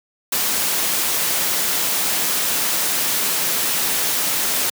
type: noise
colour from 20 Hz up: white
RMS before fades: -20 dBFS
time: 0.32-4.7 s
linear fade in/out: 5 ms
effects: high-pass 150 Hz 12 dB/octave